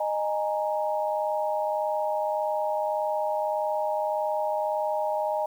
sine chord, D# suspended fourth, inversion none, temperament equal with one note detuned, 615.8 / 830.6 / 932.3 Hz, D#5 / G#5 / A#5, -18 / 0 / 0 cents, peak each -27 / -29 / -32 dBFS, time 0-5.46 s, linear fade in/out 5 ms, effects 9-bit

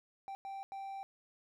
triangle tone bursts at uneven times, 782 Hz, G5, 4 cents flat, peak -39 dBFS, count 3, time 0.28-0.35 / 0.45-0.63 / 0.72-1.03 s, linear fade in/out 0 ms, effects none

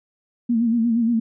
sine tone with vibrato, 231.5 Hz, A#3, 12 cents flat, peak -16 dBFS, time 0.49-1.2 s, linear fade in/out 10 ms, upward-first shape sine, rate 8.5 Hz, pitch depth 67 cents each way, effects none

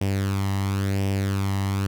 sawtooth tone with flanger, 98 Hz, G2, in tune, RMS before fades -24 dBFS, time 0.01-1.87 s, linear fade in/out 5 ms, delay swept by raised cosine 0.36 to 1.02 ms, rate 0.95 Hz, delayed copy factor +0.6, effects none

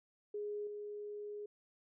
sine tone with level steps, 415.3 Hz, G#4, in tune, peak -38 / -42 dBFS, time 0.34-1.46 s, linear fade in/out 5 ms, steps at 0.67 s, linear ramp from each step 2 ms, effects none

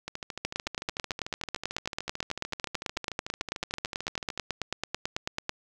two click trains, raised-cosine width 0.2 ms, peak -18 / -12 dBFS, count 59 / 47, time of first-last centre 0.08-4.376 / 0.45-5.494 s, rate 13.5 / 9.12 Hz, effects none

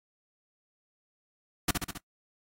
pink noise with echo, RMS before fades -25 dBFS, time 1.68-1.71 s, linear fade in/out 5 ms, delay 67 ms, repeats 4, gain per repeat -4 dB, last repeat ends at 1.978 s, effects noise-tail reverb RT60 0.1 s tail -23 dB re dry + AAC 48 kbps

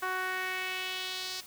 sawtooth tone with band-pass filter sweep, 371.7 Hz, F#4, 8 cents sharp, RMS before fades -35 dBFS, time 0.02-1.41 s, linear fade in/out 10 ms, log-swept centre 1300 to 4900 Hz, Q 2.2, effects white hiss -50 dBFS RMS until 1.46 s

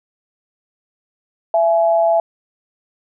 sine tone pair together, 668 / 843 Hz, E5 / G#5, +23 / +26 cents, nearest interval major third, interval 403 cents, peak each -12 / -19 dBFS, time 1.54-2.2 s, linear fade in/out 2 ms, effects none

